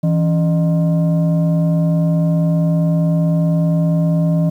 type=tone with frequency modulation; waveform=sine; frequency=164.81 Hz; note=E3; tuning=in tune; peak=-11 dBFS; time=0.03-4.5 s; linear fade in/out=10 ms; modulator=445 Hz; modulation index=0.5; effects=tanh soft clip ceiling -7 dBFS + 8-bit